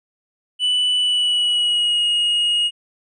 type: tone with pitch glide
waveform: triangle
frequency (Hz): 2976 to 2876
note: F#7 to F#7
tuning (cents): +9 to -50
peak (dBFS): -14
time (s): 0.59-2.71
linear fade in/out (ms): 50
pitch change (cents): -59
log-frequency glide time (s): 0.97-2.06
effects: resampled to 24000 Hz